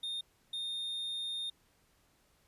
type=tone bursts at uneven times; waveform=triangle; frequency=3660 Hz; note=A#7; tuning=32 cents flat; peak=-34 dBFS; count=2; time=0.03-0.21 / 0.53-1.5 s; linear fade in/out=5 ms; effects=pink hiss -70 dBFS RMS until 2.47 s + resampled to 32000 Hz